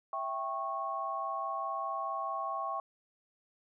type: chord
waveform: sine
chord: C# diminished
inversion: first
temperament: equal with one note detuned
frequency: 659.3 / 784 / 1098.5 Hz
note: E5 / G5 / C#6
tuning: 0 / 0 / -16 cents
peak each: -40 / -39 / -35 dBFS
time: 0.13-2.8 s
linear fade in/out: 2 ms
effects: none